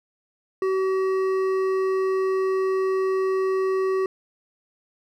triangle tone with hard clipping, 380 Hz, F#4, 46 cents sharp, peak -22 dBFS, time 0.62-4.06 s, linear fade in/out 2 ms, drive 13 dB, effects none

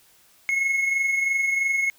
triangle tone pair together, 2174 / 2197 Hz, C#7 / C#7, -34 / -16 cents, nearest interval unison, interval 18 cents, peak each -19 / -29 dBFS, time 0.49-1.9 s, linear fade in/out 0 ms, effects white hiss -57 dBFS RMS until 1.98 s

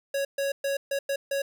square tone bursts at uneven times, 554.4 Hz, C#5, in tune, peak -26 dBFS, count 6, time 0.14-0.25 / 0.38-0.52 / 0.64-0.77 / 0.91-0.99 / 1.09-1.16 / 1.31-1.42 s, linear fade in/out 5 ms, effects none

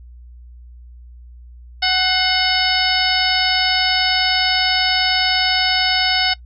harmonic tone with a mistuned harmonic, 745 Hz, F#5, 12 cents sharp, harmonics 1 / 2 / 3 / 4 / 5 / 6 / 7, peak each -22 / -22 / -22 / -22 / -22 / -22 / -22 dBFS, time 1.82-6.34 s, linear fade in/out 10 ms, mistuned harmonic 3, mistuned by -68 cents, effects noise-tail reverb RT60 0.1 s tail -21 dB re dry + added 60 Hz sine -37 dBFS peak until 6.45 s

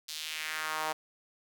sawtooth tone with high-pass filter sweep, 156.2 Hz, D#3, 7 cents sharp, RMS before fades -36 dBFS, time 0.08-0.93 s, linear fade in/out 10 ms, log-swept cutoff 4400 to 760 Hz, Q 1.9, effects 9-bit

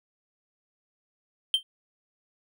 triangle tone with exponential decay, 3136 Hz, G7, in tune, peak -14 dBFS, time 1.54-1.63 s, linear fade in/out 1 ms, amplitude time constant 19 ms, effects none

